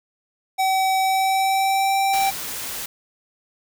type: tone with pitch glide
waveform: square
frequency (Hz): 763 to 780.8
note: G5 to G5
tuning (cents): -47 to -7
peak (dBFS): -18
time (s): 0.58-2.31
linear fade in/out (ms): 20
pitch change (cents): +40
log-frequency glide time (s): 0.99-1.98
type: noise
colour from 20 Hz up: white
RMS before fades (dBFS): -30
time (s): 2.13-2.86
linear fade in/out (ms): 5
effects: none